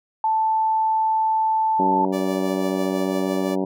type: tone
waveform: sine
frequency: 880 Hz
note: A5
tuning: in tune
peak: -17 dBFS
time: 0.24-2.05 s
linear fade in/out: 2 ms
type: harmonic tone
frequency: 94.7 Hz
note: F#2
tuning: 41 cents sharp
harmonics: 2 / 3 / 4 / 5 / 6 / 7 / 8 / 9 / 10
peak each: -26 / -25 / -26 / -33 / -31 / -35 / -37 / -39 / -38 dBFS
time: 1.79-3.65 s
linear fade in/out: 5 ms
type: tone with tremolo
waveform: sawtooth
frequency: 582 Hz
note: D5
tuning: 16 cents flat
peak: -25 dBFS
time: 2.12-3.56 s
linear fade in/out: 20 ms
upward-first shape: sine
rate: 6 Hz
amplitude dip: 35%
effects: none